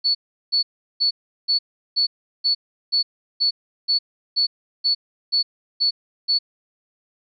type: tone bursts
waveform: sine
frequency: 4435 Hz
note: C#8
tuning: in tune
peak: -15 dBFS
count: 14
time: 0.04-6.39 s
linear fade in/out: 20 ms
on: 110 ms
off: 370 ms
effects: MP3 96 kbps